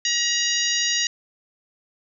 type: harmonic tone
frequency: 952 Hz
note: A#5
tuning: 36 cents sharp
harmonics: 2 / 3 / 4 / 5 / 6 / 7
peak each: -27 / -27 / -27 / -27 / -27 / -27 dBFS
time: 0.05-1.07 s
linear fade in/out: 2 ms
effects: none